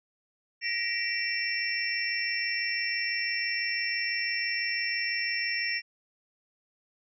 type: tone cluster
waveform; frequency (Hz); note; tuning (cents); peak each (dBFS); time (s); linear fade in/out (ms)
sine; 1888 / 1994 / 2328 / 2710 / 5420; A#6 / B6 / D7 / E7 / E8; +22 / +16 / -16 / +47 / +47; -33 / -38 / -33 / -36 / -33; 0.61-5.82; 50
effects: none